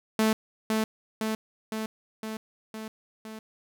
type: tone with echo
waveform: sawtooth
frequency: 218.9 Hz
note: A3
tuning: 9 cents flat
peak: -17 dBFS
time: 0.19-0.33 s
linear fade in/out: 2 ms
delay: 510 ms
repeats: 6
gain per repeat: -3 dB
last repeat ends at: 3.39 s
effects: none